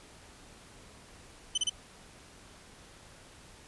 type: tone bursts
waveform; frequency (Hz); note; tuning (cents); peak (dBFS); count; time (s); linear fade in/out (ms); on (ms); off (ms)
sawtooth; 3038; F#7; +45; -23; 3; 1.55-1.696; 5; 28; 31
effects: pink hiss -54 dBFS RMS until 3.67 s + resampled to 24000 Hz